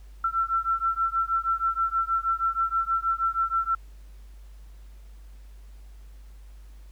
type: beating tone pair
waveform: sine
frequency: 1342 / 1348.3 Hz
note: E6 / E6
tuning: +31 / +39 cents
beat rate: 6.3 Hz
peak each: -26 dBFS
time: 0.24-3.75 s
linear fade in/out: 5 ms
effects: added 50 Hz sine -43 dBFS peak until 6.91 s + pink hiss -62 dBFS RMS until 6.91 s